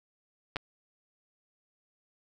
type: clicks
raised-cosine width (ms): 0.3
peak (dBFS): -17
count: 2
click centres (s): 0.56 / 0.567
effects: none